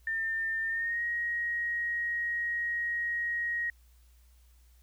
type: tone with pitch glide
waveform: sine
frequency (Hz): 1802 to 1886.1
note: A6 to A#6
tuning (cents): +41 to +20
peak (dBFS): -29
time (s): 0.07-3.7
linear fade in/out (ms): 2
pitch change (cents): +79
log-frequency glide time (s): 0.67-1.03
effects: added 60 Hz sine -57 dBFS peak until 4.82 s + white hiss -69 dBFS RMS until 4.82 s